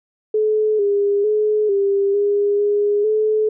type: tone with pitch steps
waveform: sine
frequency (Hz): 429.7 / 404.4 / 425.3 / 397.4 / 407.5 / 411.8 / 431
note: A4 / G#4 / G#4 / G4 / G#4 / G#4 / A4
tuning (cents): -41 / -46 / +41 / +24 / -33 / -15 / -36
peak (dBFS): -14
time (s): 0.34-3.49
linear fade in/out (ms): 5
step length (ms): 450
effects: none